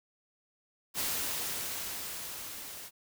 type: noise with level ramp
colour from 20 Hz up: white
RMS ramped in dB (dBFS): -32 to -45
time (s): 0.94-2.91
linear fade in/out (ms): 50
effects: none